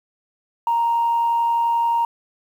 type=tone with amplitude modulation; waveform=sine; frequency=932.3 Hz; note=A#5; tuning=in tune; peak=-14 dBFS; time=0.67-2.05 s; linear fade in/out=2 ms; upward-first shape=sine; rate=91.4 Hz; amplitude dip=25%; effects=tanh soft clip ceiling -12 dBFS + 8-bit